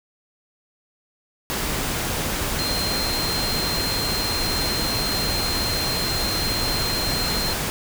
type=tone in noise; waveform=sine; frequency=4171 Hz; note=C8; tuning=6 cents flat; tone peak=-25 dBFS; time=2.59-7.53 s; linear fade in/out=0 ms; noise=pink; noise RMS=-25 dBFS; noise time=1.5-7.7 s; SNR=-3 dB; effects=none